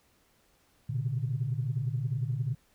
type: tone cluster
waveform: sine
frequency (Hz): 117 / 128.2 / 145.3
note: A#2 / C3 / D3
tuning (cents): +7 / -35 / -18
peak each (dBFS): -31 / -33 / -33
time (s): 0.89-2.55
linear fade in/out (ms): 10
effects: tanh soft clip ceiling -20 dBFS + pink hiss -67 dBFS RMS until 2.74 s